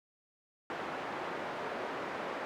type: band-pass noise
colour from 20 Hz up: pink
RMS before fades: -39 dBFS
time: 0.7-2.45 s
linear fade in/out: 0 ms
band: 380 to 1600 Hz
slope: 12 dB/octave
effects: none